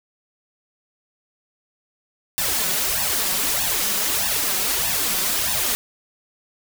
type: noise with flanger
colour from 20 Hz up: white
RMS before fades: -22 dBFS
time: 2.38-5.75 s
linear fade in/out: 0 ms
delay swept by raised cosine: 1.1 to 5.4 ms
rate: 1.6 Hz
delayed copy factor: +0.95
effects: none